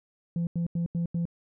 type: tone bursts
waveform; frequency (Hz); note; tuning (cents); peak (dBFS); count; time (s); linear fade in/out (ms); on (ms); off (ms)
sine; 170; F3; -46; -23; 5; 0.36-1.254; 2; 110; 86
effects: tanh soft clip ceiling -24 dBFS